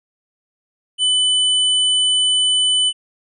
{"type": "tone", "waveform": "square", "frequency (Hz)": 3000, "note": "F#7", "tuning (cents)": 23, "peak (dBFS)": -14, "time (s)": [0.98, 2.93], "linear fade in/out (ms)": 50, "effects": ["resampled to 24000 Hz"]}